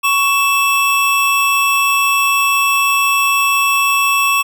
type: tone pair together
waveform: square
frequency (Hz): 1113 / 2643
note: C#6 / E7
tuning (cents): +7 / +4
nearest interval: octave + minor third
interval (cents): 1497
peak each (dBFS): -15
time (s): 0.03-4.43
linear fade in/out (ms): 20
effects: none